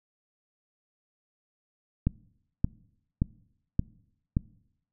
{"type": "click train", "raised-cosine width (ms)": 5, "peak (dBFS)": -11, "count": 5, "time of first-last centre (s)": [2.07, 4.369], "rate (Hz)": 1.74, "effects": ["noise-tail reverb RT60 0.8 s tail -23 dB re dry"]}